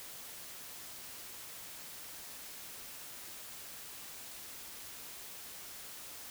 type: silence
effects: white hiss -48 dBFS RMS until 6.3 s